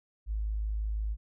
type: tone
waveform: sine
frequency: 53 Hz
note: G#1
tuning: 36 cents sharp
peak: -29 dBFS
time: 0.26-1.17 s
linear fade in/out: 50 ms
effects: none